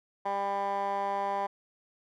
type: tone with band-pass filter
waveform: 15% pulse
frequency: 198.9 Hz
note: G3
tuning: 25 cents sharp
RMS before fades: -31 dBFS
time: 0.25-1.47 s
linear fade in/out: 10 ms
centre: 920 Hz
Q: 3.8
effects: none